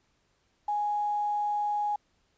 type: tone with quantisation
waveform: sine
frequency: 830.6 Hz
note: G#5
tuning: in tune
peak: -26 dBFS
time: 0.68-1.96 s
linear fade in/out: 5 ms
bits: 9
effects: pink hiss -71 dBFS RMS until 2.37 s + resampled to 16000 Hz